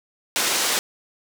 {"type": "band-pass noise", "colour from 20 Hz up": "white", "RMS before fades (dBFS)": -22, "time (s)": [0.36, 0.79], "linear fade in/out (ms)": 0, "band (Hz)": [260, 7800], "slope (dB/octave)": 12, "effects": []}